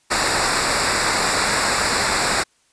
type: noise with comb filter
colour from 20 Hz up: pink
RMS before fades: -19 dBFS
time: 0.1-2.44 s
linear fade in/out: 20 ms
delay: 0.32 ms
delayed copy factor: -0.8
effects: white hiss -61 dBFS RMS until 2.72 s + resampled to 22050 Hz